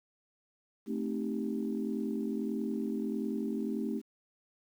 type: chord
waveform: sine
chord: A half-diminished seventh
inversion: none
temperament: equal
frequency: 220 / 261.6 / 311.1 / 392 Hz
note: A3 / C4 / Eb4 / G4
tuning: 0 / 0 / 0 / 0 cents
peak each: -34 / -37 / -38 / -39 dBFS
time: 0.86-4.02 s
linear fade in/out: 50 ms
effects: tanh soft clip ceiling -21 dBFS + 10-bit